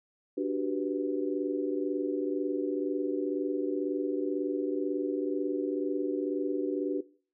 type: chord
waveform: sine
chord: G major seventh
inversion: second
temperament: equal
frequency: 293.7 / 370 / 392 / 493.9 Hz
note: D4 / F#4 / G4 / B4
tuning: 0 / 0 / 0 / 0 cents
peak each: -31 / -32 / -35 / -36 dBFS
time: 0.37-7.01 s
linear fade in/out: 10 ms
effects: noise-tail reverb RT60 0.4 s tail -18 dB re dry